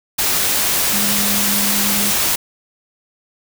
sine tone in noise, 203.8 Hz, G#3, 32 cents flat, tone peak -23 dBFS, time 0.93-2.11 s, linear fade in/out 10 ms, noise white, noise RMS -17 dBFS, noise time 0.18-2.36 s, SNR -9 dB, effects none

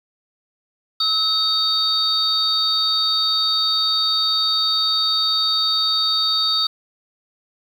sine tone cluster, 1289 / 3720 / 4560 Hz, E6 / A#7 / C#8, -39 / -4 / +48 cents, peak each -26 / -20 / -19 dBFS, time 1-6.67 s, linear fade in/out 5 ms, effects 7-bit

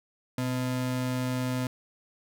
square ring-modulated tone, 190 Hz, F#3, 46 cents sharp, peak -25 dBFS, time 0.38-1.67 s, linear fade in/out 2 ms, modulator 65.8 Hz, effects none

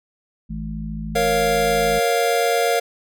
harmonic tone, 53.8 Hz, A1, 38 cents flat, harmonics 1 / 3 / 4, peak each -30 / -30 / -30 dBFS, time 0.49-2 s, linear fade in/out 20 ms
square chord, Bb minor, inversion none, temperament equal, 466.2 / 554.4 / 698.5 Hz, Bb4 / Db5 / F5, 0 / 0 / 0 cents, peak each -21 / -24 / -21 dBFS, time 1.15-2.8 s, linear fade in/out 10 ms
effects none

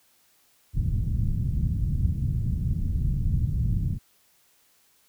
white low-pass noise, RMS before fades -25 dBFS, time 0.73-3.99 s, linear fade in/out 50 ms, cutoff 140 Hz, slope 24 dB/octave, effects white hiss -63 dBFS RMS until 5.08 s

